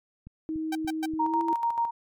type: click train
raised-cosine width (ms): 5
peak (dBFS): -31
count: 4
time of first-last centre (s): 0.27-1.137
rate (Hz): 3.46
type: tone with pitch glide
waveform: sine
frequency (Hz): 316.4 to 330.8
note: D#4 to E4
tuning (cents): +29 to +6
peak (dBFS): -28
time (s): 0.49-1.53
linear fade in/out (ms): 0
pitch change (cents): +77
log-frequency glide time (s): 1.23-1.38
type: tone bursts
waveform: sawtooth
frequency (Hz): 777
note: G5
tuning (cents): -16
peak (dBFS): -26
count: 3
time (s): 0.72-1.059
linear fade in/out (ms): 5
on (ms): 33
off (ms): 120
type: tone with tremolo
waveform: sine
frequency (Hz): 932.3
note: A#5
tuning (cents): 0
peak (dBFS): -22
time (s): 1.19-1.91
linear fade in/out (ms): 10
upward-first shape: square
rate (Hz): 6.8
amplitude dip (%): 55
effects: MP3 96 kbps